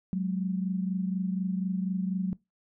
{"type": "tone pair together", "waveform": "sine", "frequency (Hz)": [185, 209.1], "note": ["F#3", "G#3"], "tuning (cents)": [0, 12], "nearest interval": "major second", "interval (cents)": 212, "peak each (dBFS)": [-27, -34], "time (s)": [0.13, 2.33], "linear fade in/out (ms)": 0, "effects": ["noise-tail reverb RT60 0.2 s tail -22 dB re dry"]}